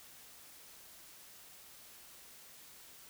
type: silence
effects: white hiss -56 dBFS RMS until 3.09 s